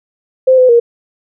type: tone with pitch steps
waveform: sine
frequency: 519 / 508 / 470.6 Hz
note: C5 / B4 / A#4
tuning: -14 / +49 / +16 cents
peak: -4 dBFS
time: 0.47-0.8 s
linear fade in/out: 10 ms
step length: 110 ms
effects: none